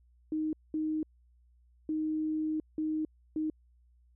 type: tone bursts at uneven times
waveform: sine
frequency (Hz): 311.1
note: D#4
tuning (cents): 0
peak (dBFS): -29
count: 5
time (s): 0.32-0.53 / 0.74-1.03 / 1.89-2.6 / 2.78-3.05 / 3.36-3.5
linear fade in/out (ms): 2
effects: added 60 Hz sine -61 dBFS peak until 4.15 s